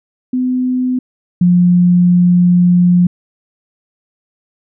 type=tone pair in turn; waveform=sine; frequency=253.3 / 177.26 Hz; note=B3 / F3; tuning=+44 / +26 cents; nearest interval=tritone; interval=618 cents; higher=first; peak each=-12 / -6 dBFS; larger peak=second; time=0.33-0.99 / 1.41-3.07 s; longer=second; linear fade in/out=5 ms; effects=none